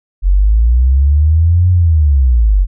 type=linear two-way sweep; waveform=sine; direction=up then down; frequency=43.65 to 91.4 to 43.65 Hz; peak=-6 dBFS; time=0.22-2.67 s; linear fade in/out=50 ms; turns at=1.71 s; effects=none